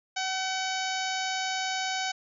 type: harmonic tone with a mistuned harmonic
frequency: 755 Hz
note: F#5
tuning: 35 cents sharp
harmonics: 1 / 2 / 3 / 4 / 5 / 6 / 7 / 8 / 9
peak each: -32 / -35 / -37 / -38 / -39 / -40 / -40 / -41 / -42 dBFS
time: 0.16-2.12 s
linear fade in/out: 10 ms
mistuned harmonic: 2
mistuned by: +16 cents
effects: none